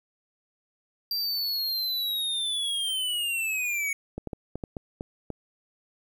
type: linear sweep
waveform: square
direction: down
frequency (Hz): 4742 to 2215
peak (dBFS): -27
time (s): 1.11-3.93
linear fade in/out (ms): 2
type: clicks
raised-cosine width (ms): 2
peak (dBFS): -20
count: 8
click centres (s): 4.18 / 4.273 / 4.332 / 4.556 / 4.638 / 4.768 / 5.009 / 5.303
effects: 10-bit